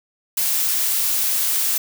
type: noise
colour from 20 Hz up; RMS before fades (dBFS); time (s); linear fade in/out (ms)
blue; -20; 0.37-1.78; 5
effects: none